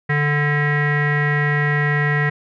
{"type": "tone with low-pass filter", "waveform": "square", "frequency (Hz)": 146.83, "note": "D3", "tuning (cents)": 0, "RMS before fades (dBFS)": -18, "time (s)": [0.09, 2.3], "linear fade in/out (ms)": 10, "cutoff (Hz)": 1900, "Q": 9, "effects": []}